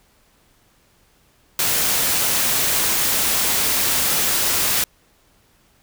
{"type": "noise", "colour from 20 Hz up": "white", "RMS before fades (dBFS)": -19, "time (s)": [1.59, 4.84], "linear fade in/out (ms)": 2, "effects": ["pink hiss -58 dBFS RMS until 5.82 s"]}